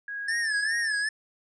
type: tone with tremolo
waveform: sine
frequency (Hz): 1649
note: G#6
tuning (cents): -13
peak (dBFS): -31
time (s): 0.08-0.95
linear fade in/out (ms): 2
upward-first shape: sine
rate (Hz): 2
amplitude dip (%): 50
type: tone with vibrato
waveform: square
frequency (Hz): 1760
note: A6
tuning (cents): 0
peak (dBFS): -26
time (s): 0.28-1.09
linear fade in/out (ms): 5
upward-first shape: sine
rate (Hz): 2.5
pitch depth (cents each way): 110
effects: resampled to 22050 Hz